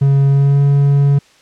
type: tone with pitch glide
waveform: triangle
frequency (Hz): 138.5 to 141.17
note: C#3 to C#3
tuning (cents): -1 to +32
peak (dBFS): -6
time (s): 0.01-1.19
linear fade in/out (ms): 10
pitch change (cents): +33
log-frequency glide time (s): 0.28-0.62
effects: white hiss -49 dBFS RMS until 1.41 s + low-pass 6000 Hz 12 dB/octave